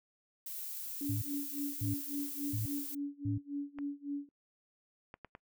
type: noise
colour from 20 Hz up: violet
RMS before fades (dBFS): -42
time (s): 0.46-2.95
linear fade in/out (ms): 5
type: tone with tremolo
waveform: sine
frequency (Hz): 285.1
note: C#4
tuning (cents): +49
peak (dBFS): -33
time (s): 1.01-4.29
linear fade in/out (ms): 2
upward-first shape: sine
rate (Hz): 3.6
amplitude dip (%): 95
type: tone bursts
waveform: sine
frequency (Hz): 108.1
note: A2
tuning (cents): -30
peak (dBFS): -33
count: 4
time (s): 1.09-3.38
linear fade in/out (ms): 5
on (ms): 130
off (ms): 590
type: clicks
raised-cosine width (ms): 0.5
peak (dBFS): -32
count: 4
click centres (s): 3.787 / 5.141 / 5.247 / 5.351
effects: noise-tail reverb RT60 0.1 s tail -24 dB re dry